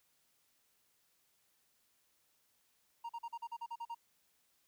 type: tone bursts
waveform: triangle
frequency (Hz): 932.3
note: A#5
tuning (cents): 0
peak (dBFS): -38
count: 10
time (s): 3.04-3.948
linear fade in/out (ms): 10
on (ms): 53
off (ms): 42
effects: white hiss -75 dBFS RMS until 4.67 s